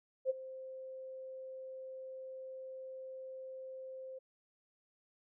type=tone with ADSR envelope; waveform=sine; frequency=523.3 Hz; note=C5; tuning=in tune; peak=-27 dBFS; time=0.25-4.19 s; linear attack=48 ms; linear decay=21 ms; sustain=-17 dB; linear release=11 ms; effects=none